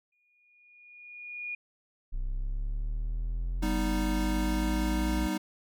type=tone with exponential growth; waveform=sine; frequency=2441 Hz; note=D#7; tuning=34 cents flat; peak=-32 dBFS; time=0.12-1.55 s; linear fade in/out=5 ms; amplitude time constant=310 ms
type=linear sweep; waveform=triangle; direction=up; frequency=30.87 to 58.27 Hz; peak=-27 dBFS; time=2.12-5.28 s; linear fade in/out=20 ms
type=chord; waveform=square; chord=G augmented; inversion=none; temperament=equal; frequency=196 / 246.9 / 311.1 Hz; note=G3 / B3 / D#4; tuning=0 / 0 / 0 cents; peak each=-34 / -37 / -32 dBFS; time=3.62-5.38 s; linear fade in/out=10 ms
effects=none